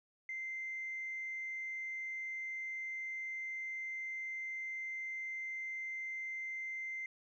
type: tone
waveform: sine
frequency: 2082 Hz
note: C7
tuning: 9 cents flat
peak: -38 dBFS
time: 0.29-7.06 s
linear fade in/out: 2 ms
effects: tanh soft clip ceiling -34 dBFS